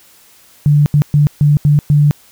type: tone bursts at uneven times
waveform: sine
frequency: 146.83 Hz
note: D3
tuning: in tune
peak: -6 dBFS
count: 6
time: 0.66-0.86 / 0.94-1.02 / 1.14-1.27 / 1.41-1.57 / 1.65-1.79 / 1.9-2.11 s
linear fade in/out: 0 ms
effects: white hiss -46 dBFS RMS until 2.31 s